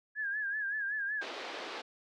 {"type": "tone with vibrato", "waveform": "sine", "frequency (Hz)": 1661.2, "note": "G#6", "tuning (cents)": 0, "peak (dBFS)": -32, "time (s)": [0.15, 1.25], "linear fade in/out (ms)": 50, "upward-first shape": "sine", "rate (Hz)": 5.3, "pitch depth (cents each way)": 84}
{"type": "band-pass noise", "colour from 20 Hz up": "pink", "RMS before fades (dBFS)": -42, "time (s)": [1.21, 1.82], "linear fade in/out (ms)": 10, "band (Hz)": [350, 4500], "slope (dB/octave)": 24}
{"effects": []}